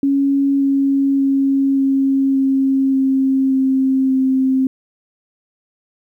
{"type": "tone with pitch steps", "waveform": "sine", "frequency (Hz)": [277.2, 275.1, 273.1, 271, 269, 267, 265, 263], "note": ["C#4", "C#4", "C#4", "C#4", "C4", "C4", "C4", "C4"], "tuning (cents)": [0, -13, -26, -39, 48, 35, 22, 9], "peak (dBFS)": -12, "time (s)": [0.03, 4.67], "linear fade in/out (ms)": 2, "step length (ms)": 580, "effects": ["9-bit"]}